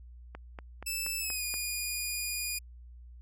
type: click train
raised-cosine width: 0.5 ms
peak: -27 dBFS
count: 6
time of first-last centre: 0.35-1.54 s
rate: 4.2 Hz
type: tone with pitch glide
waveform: 10% pulse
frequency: 2637 to 2446 Hz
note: E7 to D#7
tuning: 0 to -30 cents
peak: -24 dBFS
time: 0.86-2.59 s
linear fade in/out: 10 ms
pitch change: -130 cents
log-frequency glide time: 1.19-1.44 s
effects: added 60 Hz sine -47 dBFS peak until 3.21 s